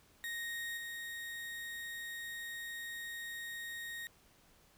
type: tone with level steps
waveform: 35% pulse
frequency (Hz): 1864.7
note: A#6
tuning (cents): 0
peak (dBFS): -37 / -40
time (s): 0.24-4.07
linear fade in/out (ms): 0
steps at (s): 0.77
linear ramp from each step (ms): 5
effects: pink hiss -66 dBFS RMS until 4.77 s